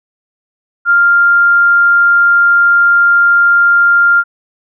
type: tone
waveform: sine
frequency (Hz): 1396.9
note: F6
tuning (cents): 0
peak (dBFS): -5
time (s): 0.85-4.24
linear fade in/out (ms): 50
effects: none